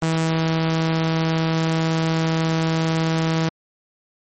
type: tone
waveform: sawtooth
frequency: 162 Hz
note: E3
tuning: 30 cents flat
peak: -14 dBFS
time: 0.02-3.49 s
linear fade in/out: 5 ms
effects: MP3 32 kbps